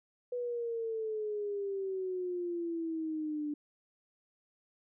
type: exponential sweep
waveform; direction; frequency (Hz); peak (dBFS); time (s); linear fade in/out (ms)
sine; down; 493.9 to 293.5; -33; 0.32-3.54; 5
effects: none